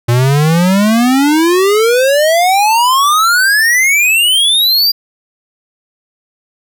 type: exponential sweep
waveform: square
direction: up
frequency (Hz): 116.54 to 4829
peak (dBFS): -8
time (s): 0.08-4.92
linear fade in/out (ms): 10
effects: none